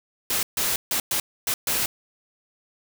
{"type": "noise bursts at uneven times", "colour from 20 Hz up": "white", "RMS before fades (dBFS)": -24, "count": 6, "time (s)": [[0.3, 0.43], [0.57, 0.76], [0.91, 1], [1.11, 1.2], [1.47, 1.54], [1.67, 1.86]], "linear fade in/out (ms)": 2, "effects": []}